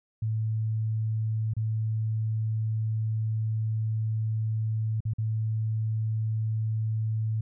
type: tone with dropouts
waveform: sine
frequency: 110 Hz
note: A2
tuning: in tune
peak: -25 dBFS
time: 0.22-7.41 s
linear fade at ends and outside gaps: 5 ms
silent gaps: 1.537-1.566 / 5.005-5.052 / 5.136-5.183 s
effects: none